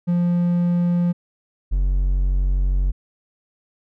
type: tone pair in turn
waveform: triangle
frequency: 174.61 / 46.25 Hz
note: F3 / F#1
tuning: 0 / 0 cents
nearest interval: octave + major seventh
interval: 2300 cents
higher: first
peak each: -14 dBFS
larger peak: neither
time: 0.07-1.13 / 1.71-2.92 s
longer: second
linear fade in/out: 20 ms
effects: none